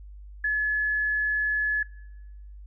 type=tone; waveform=sine; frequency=1709 Hz; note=G#6; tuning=49 cents sharp; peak=-22 dBFS; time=0.44-1.83 s; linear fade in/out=5 ms; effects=noise-tail reverb RT60 0.9 s tail -23 dB re dry + added 50 Hz sine -41 dBFS peak until 2.66 s